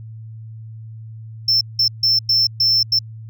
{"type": "tone bursts at uneven times", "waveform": "sine", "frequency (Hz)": 5340, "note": "E8", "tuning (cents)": 22, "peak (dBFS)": -10, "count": 6, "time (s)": [[1.48, 1.61], [1.79, 1.88], [2.03, 2.19], [2.29, 2.47], [2.6, 2.83], [2.92, 2.99]], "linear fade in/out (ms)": 5, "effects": ["tanh soft clip ceiling -11 dBFS", "added 111 Hz sine -32 dBFS peak until 3.29 s"]}